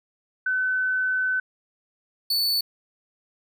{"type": "tone pair in turn", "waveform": ["sine", "45% pulse"], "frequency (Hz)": [1514, 4471], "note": ["F#6", "C#8"], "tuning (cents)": [39, 14], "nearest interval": "octave + perfect fifth", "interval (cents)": 1875, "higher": "second", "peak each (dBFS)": [-21, -20], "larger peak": "second", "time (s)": [[0.46, 1.4], [2.3, 2.61]], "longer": "first", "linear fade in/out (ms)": 5, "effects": []}